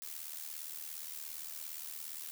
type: noise with amplitude modulation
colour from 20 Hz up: blue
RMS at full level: -41 dBFS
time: 0.02-2.31 s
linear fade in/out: 0 ms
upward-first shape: sine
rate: 77.3 Hz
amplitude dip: 75%
effects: none